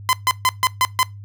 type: tone bursts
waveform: sawtooth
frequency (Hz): 1022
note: C6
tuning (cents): -41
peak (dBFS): -10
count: 6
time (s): 0.09-1.03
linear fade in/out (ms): 0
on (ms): 40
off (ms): 140
effects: noise-tail reverb RT60 0.2 s tail -21 dB re dry + added 101 Hz sine -34 dBFS peak until 1.24 s